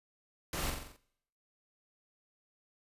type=noise with echo; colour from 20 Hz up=pink; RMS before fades=-37 dBFS; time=0.53-0.7 s; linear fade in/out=2 ms; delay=44 ms; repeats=6; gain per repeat=-4 dB; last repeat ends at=0.964 s; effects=noise-tail reverb RT60 0.7 s tail -20 dB re dry + resampled to 32000 Hz